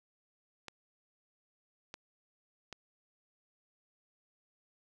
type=clicks; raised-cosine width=0.2 ms; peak=-26 dBFS; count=3; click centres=0.683 / 1.941 / 2.727 s; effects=none